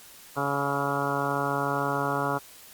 harmonic tone with a mistuned harmonic, 140.7 Hz, C#3, 26 cents sharp, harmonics 1 / 2 / 3 / 4 / 5 / 6 / 7 / 8 / 9 / 10, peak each -34 / -34 / -34 / -34 / -34 / -34 / -34 / -34 / -34 / -34 dBFS, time 0.36-2.39 s, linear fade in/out 20 ms, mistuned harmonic 9, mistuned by +19 cents, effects white hiss -49 dBFS RMS until 2.73 s + Opus 48 kbps

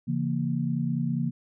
sine chord, A# diminished, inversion first, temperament equal with one note detuned, 138.59 / 168.47 / 233.1 Hz, C#3 / E3 / A#3, 0 / +38 / 0 cents, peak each -29 dBFS, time 0.07-1.31 s, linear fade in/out 20 ms, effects none

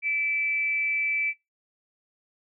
sine tone with frequency modulation, 2320 Hz, D7, 22 cents flat, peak -23 dBFS, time 0.02-1.34 s, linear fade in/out 50 ms, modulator 313 Hz, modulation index 0.22, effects noise-tail reverb RT60 0.2 s tail -23 dB re dry

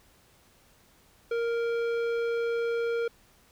sine tone with tanh clipping, 466.2 Hz, A#4, in tune, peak -28 dBFS, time 1.31-3.08 s, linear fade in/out 5 ms, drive 13 dB, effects pink hiss -61 dBFS RMS until 3.51 s

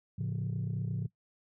sine chord, A augmented, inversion none, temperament equal with one note detuned, 110 / 138.59 / 172.91 Hz, A2 / C#3 / E#3, 0 / 0 / -17 cents, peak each -34 / -34 / -36 dBFS, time 0.18-1.07 s, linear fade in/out 10 ms, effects noise-tail reverb RT60 0.1 s tail -18 dB re dry + tanh soft clip ceiling -27 dBFS

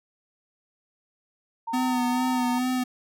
sine tone, 915 Hz, A#5, 32 cents flat, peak -28 dBFS, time 1.67-2.59 s, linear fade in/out 10 ms
square tone with vibrato, 250.8 Hz, B3, 27 cents sharp, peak -24 dBFS, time 1.73-2.84 s, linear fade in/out 10 ms, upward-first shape sine, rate 2.3 Hz, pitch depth 30 cents each way
effects none

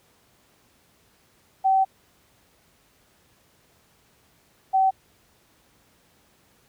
sine tone pair in turn, 768 / 765.3 Hz, G5 / G5, -36 / -42 cents, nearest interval unison, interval 6 cents, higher first, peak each -16 dBFS, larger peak neither, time 1.64-1.85 / 4.73-4.91 s, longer first, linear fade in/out 20 ms, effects pink hiss -61 dBFS RMS until 6.68 s + high-pass 60 Hz 12 dB/octave

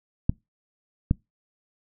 clicks, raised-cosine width 5 ms, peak -7 dBFS, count 2, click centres 0.295 / 1.111 s, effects noise-tail reverb RT60 0.2 s tail -25 dB re dry

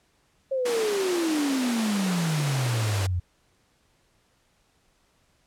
sine exponential sweep, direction down, 544 to 86.1 Hz, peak -23 dBFS, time 0.51-3.2 s, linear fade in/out 10 ms
pink high-pass noise, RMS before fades -32 dBFS, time 0.65-3.07 s, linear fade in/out 10 ms, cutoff 250 Hz, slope 24 dB/octave
effects pink hiss -66 dBFS RMS until 5.46 s + low-pass 10000 Hz 12 dB/octave

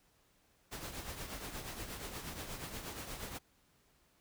pink noise with tremolo, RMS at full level -42 dBFS, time 0.71-3.39 s, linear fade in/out 20 ms, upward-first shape triangle, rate 8.4 Hz, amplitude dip 60%, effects pink hiss -71 dBFS RMS until 4.2 s

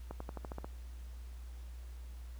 accelerating click train, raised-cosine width 1 ms, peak -28 dBFS, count 8, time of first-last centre 0.11-0.645 s, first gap 94 ms, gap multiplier 0.93, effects added 60 Hz sine -44 dBFS peak until 2.39 s + pink hiss -63 dBFS RMS until 2.39 s

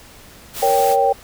white noise, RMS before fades -28 dBFS, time 0.53-0.97 s, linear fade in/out 50 ms
sine chord, G diminished, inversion first, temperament equal, 466.2 / 554.4 / 784 Hz, Bb4 / Db5 / G5, 0 / 0 / 0 cents, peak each -19 / -18 / -15 dBFS, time 0.62-1.13 s, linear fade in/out 10 ms
effects pink hiss -43 dBFS RMS until 1.23 s

